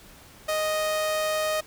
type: tone with amplitude modulation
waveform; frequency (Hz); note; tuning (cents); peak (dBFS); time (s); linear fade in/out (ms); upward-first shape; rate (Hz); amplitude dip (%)
sawtooth; 622.3; D#5; 0; -19; 0.48-1.61; 10; sine; 195; 25
effects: pink hiss -50 dBFS RMS until 1.66 s